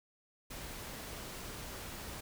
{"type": "noise", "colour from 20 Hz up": "pink", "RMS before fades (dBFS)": -45, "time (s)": [0.5, 2.21], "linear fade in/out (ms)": 10, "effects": []}